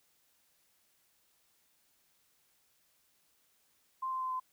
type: tone with pitch steps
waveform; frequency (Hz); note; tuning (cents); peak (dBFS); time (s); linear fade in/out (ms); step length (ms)
sine; 1046.5 / 1039.9 / 1033.3 / 1026.7; C6 / C6 / C6 / C6; 0 / -11 / -22 / -33; -33; 4.02-4.4; 10; 95
effects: white hiss -72 dBFS RMS until 4.52 s